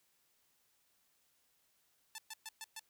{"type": "tone bursts", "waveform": "5% pulse", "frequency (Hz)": 880, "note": "A5", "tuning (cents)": 0, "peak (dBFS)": -32, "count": 5, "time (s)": [2.15, 2.795], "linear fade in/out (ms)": 2, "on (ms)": 33, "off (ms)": 120, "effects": ["white hiss -75 dBFS RMS until 2.89 s"]}